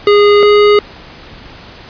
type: tone pair in turn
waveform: square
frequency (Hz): 411.3 / 414.4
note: G#4 / G#4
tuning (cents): -17 / -4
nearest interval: unison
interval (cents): 13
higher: second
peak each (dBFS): -5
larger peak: neither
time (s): 0.07-0.43 / 0.43-0.79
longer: neither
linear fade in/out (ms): 2
effects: pink hiss -34 dBFS RMS until 1.89 s + resampled to 11025 Hz